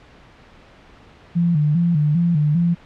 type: tone with vibrato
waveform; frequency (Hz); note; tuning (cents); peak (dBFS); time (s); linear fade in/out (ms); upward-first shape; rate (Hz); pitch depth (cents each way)
sine; 160; D#3; +49; -14; 1.35-2.75; 20; square; 2.5; 120
effects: pink hiss -47 dBFS RMS until 2.85 s + low-pass 3000 Hz 12 dB/octave